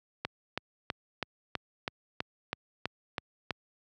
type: click train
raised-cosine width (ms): 0.3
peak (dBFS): -15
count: 11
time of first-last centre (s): 0.25-3.507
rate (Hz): 3.07
effects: high-pass 80 Hz 12 dB/octave